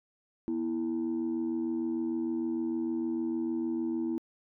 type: tone pair together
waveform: sine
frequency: 242 / 328.6 Hz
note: B3 / E4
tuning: -35 / -5 cents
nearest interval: perfect fourth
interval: 530 cents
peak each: -32 / -29 dBFS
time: 0.48-4.18 s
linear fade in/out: 0 ms
effects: tanh soft clip ceiling -25 dBFS